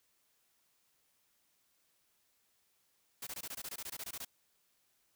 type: noise bursts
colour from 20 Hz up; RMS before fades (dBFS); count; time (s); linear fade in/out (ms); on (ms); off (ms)
white; -43; 15; 3.22-4.249; 5; 49; 21
effects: white hiss -75 dBFS RMS until 5.15 s